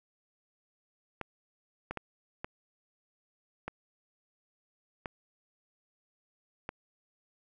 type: clicks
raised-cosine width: 0.5 ms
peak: -21 dBFS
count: 7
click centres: 1.213 / 1.91 / 1.973 / 2.445 / 3.68 / 5.058 / 6.691 s
effects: none